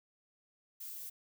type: noise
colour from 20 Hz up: violet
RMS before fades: -45 dBFS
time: 0.8-1.1 s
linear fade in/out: 10 ms
effects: none